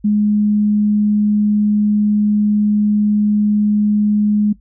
sine tone, 209 Hz, G#3, 11 cents sharp, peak -11 dBFS, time 0.04-4.53 s, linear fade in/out 10 ms, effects noise-tail reverb RT60 0.1 s tail -17 dB re dry + added 50 Hz sine -46 dBFS peak until 4.6 s

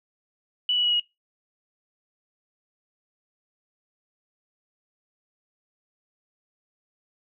sine tone with pitch steps, 2960 / 2938 / 2916 / 2894 Hz, F#7 / F#7 / F#7 / F#7, 0 / -13 / -26 / -39 cents, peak -20 dBFS, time 0.69-0.998 s, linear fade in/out 2 ms, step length 77 ms, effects noise-tail reverb RT60 0.2 s tail -20 dB re dry

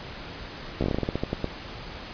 slowing click train, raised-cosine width 2 ms, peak -12 dBFS, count 14, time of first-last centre 0.81-1.443 s, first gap 14 ms, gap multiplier 1.19, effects pink hiss -39 dBFS RMS until 2.13 s + resampled to 11025 Hz

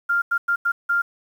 sine tone bursts at uneven times, 1397 Hz, F6, in tune, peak -17 dBFS, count 5, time 0.09-0.22 / 0.31-0.38 / 0.48-0.56 / 0.65-0.72 / 0.89-1.02 s, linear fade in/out 10 ms, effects 8-bit

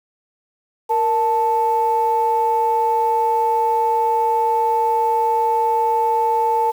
sine tone pair together, 466.2 / 880 Hz, A#4 / A5, 0 / 0 cents, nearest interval major seventh, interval 1100 cents, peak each -20 / -15 dBFS, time 0.89-6.72 s, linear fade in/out 20 ms, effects tanh soft clip ceiling -8 dBFS + 7-bit

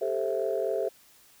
sine chord, A minor seventh, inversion third, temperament just, 396 / 440 / 528 / 660 Hz, G4 / A4 / C5 / E5, +18 / 0 / +16 / +2 cents, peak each -31 dBFS, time 0.01-0.89 s, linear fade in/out 10 ms, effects tanh soft clip ceiling -16 dBFS + white hiss -58 dBFS RMS until 1.4 s

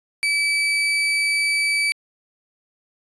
35% pulse tone, 2301 Hz, D7, 36 cents flat, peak -16 dBFS, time 0.23-1.92 s, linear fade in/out 0 ms, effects resampled to 24000 Hz

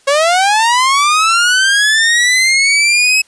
sawtooth linear sweep, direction up, 543 to 2578 Hz, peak -5 dBFS, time 0.07-3.22 s, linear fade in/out 10 ms, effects white hiss -50 dBFS RMS until 3.27 s + resampled to 22050 Hz

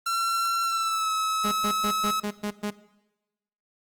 45% pulse tone with pitch glide, 1356 to 1290.3 Hz, E6 to E6, +49 to -37 cents, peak -24 dBFS, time 0.06-2.2 s, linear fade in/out 5 ms, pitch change -86 cents, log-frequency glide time 0.64-1.11 s
sawtooth tone bursts, 207.7 Hz, G#3, in tune, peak -23 dBFS, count 7, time 1.44-2.706 s, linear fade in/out 10 ms, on 78 ms, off 120 ms
effects noise-tail reverb RT60 1.0 s tail -18 dB re dry + Opus 24 kbps

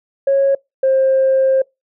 sine tone pair in turn, 549 / 530.9 Hz, C#5 / C5, -17 / +25 cents, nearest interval minor second, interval 58 cents, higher first, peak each -9 dBFS, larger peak neither, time 0.27-0.55 / 0.83-1.62 s, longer second, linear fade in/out 5 ms, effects noise-tail reverb RT60 0.2 s tail -26 dB re dry + tanh soft clip ceiling -7 dBFS

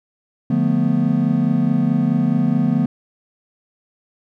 triangle chord, B half-diminished seventh, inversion first, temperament just, 148.16 / 177.8 / 222.2 / 246.9 Hz, D3 / F3 / A3 / B3, +16 / +31 / +17 / 0 cents, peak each -19 / -19 / -18 / -17 dBFS, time 0.5-2.86 s, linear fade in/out 5 ms, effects none

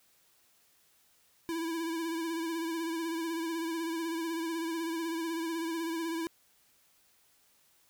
square tone with vibrato, 329.6 Hz, E4, in tune, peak -33 dBFS, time 1.49-6.27 s, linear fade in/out 0 ms, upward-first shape sine, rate 16 Hz, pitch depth 43 cents each way, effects white hiss -67 dBFS RMS until 7.89 s

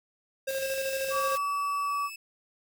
square tone with tremolo, 536 Hz, C5, 42 cents sharp, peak -29 dBFS, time 0.47-1.36 s, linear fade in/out 10 ms, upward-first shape square, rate 13 Hz, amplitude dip 35%
white band-stop noise, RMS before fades -41 dBFS, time 0.48-1.38 s, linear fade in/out 10 ms, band 220 to 1600 Hz, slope 24 dB/octave
sawtooth tone with pitch glide, 2637 to 2614 Hz, E7 to E7, 0 to -15 cents, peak -36 dBFS, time 0.61-2.16 s, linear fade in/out 5 ms, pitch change -15 cents, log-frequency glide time 1.84-1.94 s
sine tone, 1144 Hz, D6, 46 cents flat, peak -27 dBFS, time 1.1-2.1 s, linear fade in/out 50 ms
effects none

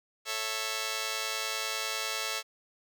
5% pulse chord, A major, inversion none, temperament just, 440 / 550 / 660 Hz, A4 / C#5 / E5, 0 / -14 / +2 cents, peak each -26 dBFS, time 0.25-2.43 s, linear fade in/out 50 ms, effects none

